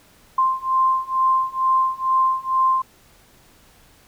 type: beating tone pair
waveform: sine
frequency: 1046.5 / 1048.7 Hz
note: C6 / C6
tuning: 0 / +4 cents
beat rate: 2.2 Hz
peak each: -20 / -19 dBFS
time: 0.38-2.82 s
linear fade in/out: 5 ms
effects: pink hiss -53 dBFS RMS until 4.07 s